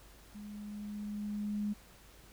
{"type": "tone with level ramp", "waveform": "sine", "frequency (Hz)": 207.7, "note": "G#3", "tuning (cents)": 0, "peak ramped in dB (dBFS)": [-44, -31], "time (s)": [0.34, 1.74], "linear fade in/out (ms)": 20, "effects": ["added 50 Hz sine -59 dBFS peak until 2.32 s", "pink hiss -59 dBFS RMS until 2.32 s"]}